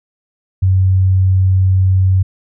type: tone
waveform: sine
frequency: 94.1 Hz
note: F#2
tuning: 30 cents sharp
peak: -8 dBFS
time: 0.62-2.23 s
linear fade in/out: 10 ms
effects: none